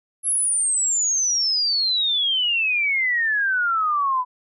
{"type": "exponential sweep", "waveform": "sine", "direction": "down", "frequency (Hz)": [11160, 987.8], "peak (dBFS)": -18, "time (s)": [0.23, 4.25], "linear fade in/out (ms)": 50, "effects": []}